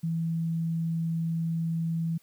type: tone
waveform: sine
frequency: 164.7 Hz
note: E3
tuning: 1 cent flat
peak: -26 dBFS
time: 0.03-2.18 s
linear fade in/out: 10 ms
effects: white hiss -63 dBFS RMS until 2.22 s